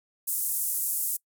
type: band-pass noise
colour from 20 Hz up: white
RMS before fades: -29 dBFS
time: 0.27-1.17 s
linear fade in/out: 10 ms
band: 8500 to 15000 Hz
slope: 24 dB/octave
effects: noise-tail reverb RT60 0.1 s tail -24 dB re dry